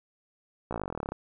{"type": "slowing click train", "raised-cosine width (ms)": 1, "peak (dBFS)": -19, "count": 19, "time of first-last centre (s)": [0.71, 1.12], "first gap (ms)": 16, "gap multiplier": 1.04, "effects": []}